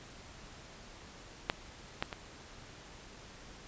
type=clicks; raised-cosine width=0.3 ms; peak=-12 / -15 / -23 dBFS; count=3; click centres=1.499 / 2.025 / 2.128 s; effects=pink hiss -52 dBFS RMS until 3.67 s + resampled to 16000 Hz